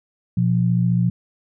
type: tone pair together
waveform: sine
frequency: 121.2 / 175.8 Hz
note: B2 / F3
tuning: -32 / +12 cents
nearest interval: tritone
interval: 644 cents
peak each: -18 dBFS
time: 0.37-1.1 s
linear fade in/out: 5 ms
effects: none